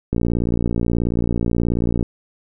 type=click train; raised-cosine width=3 ms; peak=-7 dBFS; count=112; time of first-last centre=0.13-2.027 s; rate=58.5 Hz; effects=none